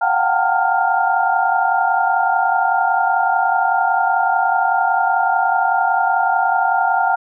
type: tone cluster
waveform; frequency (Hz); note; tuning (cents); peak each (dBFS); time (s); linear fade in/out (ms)
sine; 711 / 756 / 787 / 907 / 1403; F5 / F#5 / G5 / A#5 / F6; +31 / +37 / +7 / -48 / +8; -20; 0.01-7.16; 10
effects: none